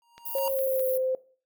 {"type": "tone with exponential growth", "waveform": "square", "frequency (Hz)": 939, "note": "A#5", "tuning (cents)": 12, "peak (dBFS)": -28, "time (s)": [0.02, 0.48], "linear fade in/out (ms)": 1, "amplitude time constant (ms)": 99}
{"type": "click train", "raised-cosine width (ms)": 0.2, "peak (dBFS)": -29, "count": 4, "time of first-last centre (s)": [0.18, 0.795], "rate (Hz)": 4.88}
{"type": "high-pass noise", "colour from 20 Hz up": "white", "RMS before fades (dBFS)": -35, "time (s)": [0.25, 0.98], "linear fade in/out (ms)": 10, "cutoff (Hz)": 11000, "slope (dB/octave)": 48}
{"type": "tone with pitch glide", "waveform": "sine", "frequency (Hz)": [542, 518.4], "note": ["C#5", "C5"], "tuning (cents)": [-39, -16], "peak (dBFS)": -24, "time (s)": [0.35, 1.15], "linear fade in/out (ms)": 2, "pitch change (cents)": -77, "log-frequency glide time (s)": [0.46, 0.89]}
{"effects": ["noise-tail reverb RT60 0.4 s tail -18 dB re dry"]}